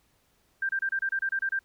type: tone bursts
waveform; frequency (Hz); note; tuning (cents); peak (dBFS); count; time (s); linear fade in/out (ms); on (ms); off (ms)
sine; 1581; G6; +14; -25; 10; 0.62-1.591; 5; 71; 29
effects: pink hiss -68 dBFS RMS until 1.64 s